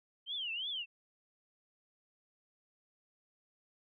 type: tone with vibrato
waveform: sine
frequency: 3044 Hz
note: F#7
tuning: 48 cents sharp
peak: -36 dBFS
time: 0.26-0.86 s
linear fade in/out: 50 ms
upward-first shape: triangle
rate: 2.9 Hz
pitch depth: 270 cents each way
effects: none

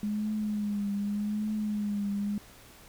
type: tone with vibrato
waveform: sine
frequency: 207.7 Hz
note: G#3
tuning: in tune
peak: -28 dBFS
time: 0.03-2.38 s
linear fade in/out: 2 ms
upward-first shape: triangle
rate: 0.84 Hz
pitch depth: 59 cents each way
effects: pink hiss -53 dBFS RMS until 2.88 s

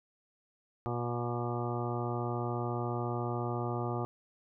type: harmonic tone with a mistuned harmonic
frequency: 120 Hz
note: B2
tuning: 49 cents flat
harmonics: 1 / 2 / 3 / 4 / 5 / 6 / 7 / 8 / 9 / 10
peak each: -35 / -41 / -38 / -43 / -45 / -41 / -43 / -48 / -47 / -43 dBFS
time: 0.86-4.05 s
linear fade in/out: 0 ms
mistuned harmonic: 9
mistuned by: +41 cents
effects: none

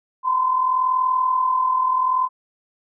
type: tone pair together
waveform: sine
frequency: 987.8 / 1028.5 Hz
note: B5 / C6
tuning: 0 / -30 cents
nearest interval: minor second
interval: 70 cents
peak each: -25 / -17 dBFS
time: 0.23-2.29 s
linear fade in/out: 50 ms
effects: none

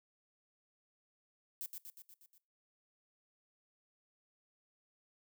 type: noise with echo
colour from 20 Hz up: violet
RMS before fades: -42 dBFS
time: 1.61-1.66 s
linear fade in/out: 0 ms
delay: 120 ms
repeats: 6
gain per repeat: -4 dB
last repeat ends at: 2.38 s
effects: noise-tail reverb RT60 0.3 s tail -20 dB re dry

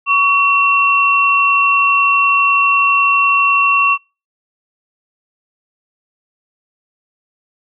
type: tone pair together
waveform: sine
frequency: 1128 / 2719 Hz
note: C#6 / F7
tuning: +30 / -47 cents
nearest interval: octave + minor third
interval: 1523 cents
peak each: -12 dBFS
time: 0.06-3.98 s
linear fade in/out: 50 ms
effects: noise-tail reverb RT60 0.3 s tail -22 dB re dry

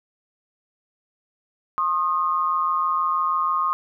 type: tone pair together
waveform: sine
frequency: 1068.8 / 1235 Hz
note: C6 / D#6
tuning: +36 / -13 cents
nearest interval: minor third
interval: 251 cents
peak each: -22 dBFS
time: 1.78-3.73 s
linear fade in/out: 0 ms
effects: none

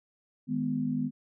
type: chord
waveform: sine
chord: G# minor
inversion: second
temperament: just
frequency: 155.74 / 207.7 / 249.2 Hz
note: D#3 / G#3 / B3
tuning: +2 / 0 / +16 cents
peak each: -34 / -34 / -29 dBFS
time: 0.47-1.11 s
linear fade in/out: 50 ms
effects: none

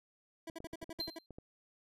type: tone bursts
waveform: 25% pulse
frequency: 328.2 Hz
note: E4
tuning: 8 cents flat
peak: -39 dBFS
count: 9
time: 0.47-1.188 s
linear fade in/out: 5 ms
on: 30 ms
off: 56 ms
type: clicks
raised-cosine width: 2 ms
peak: -35 dBFS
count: 10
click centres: 0.498 / 0.604 / 0.644 / 0.734 / 0.828 / 0.894 / 0.993 / 1.081 / 1.307 / 1.385 s
type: tone with exponential decay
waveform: triangle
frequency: 4138 Hz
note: C8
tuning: 20 cents flat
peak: -32 dBFS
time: 1-1.26 s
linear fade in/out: 1 ms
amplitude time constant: 55 ms
effects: resampled to 32000 Hz

